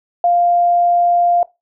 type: tone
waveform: sine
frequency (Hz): 698.5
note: F5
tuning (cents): 0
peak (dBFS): -10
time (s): 0.24-1.43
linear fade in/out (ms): 2
effects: noise-tail reverb RT60 0.2 s tail -19 dB re dry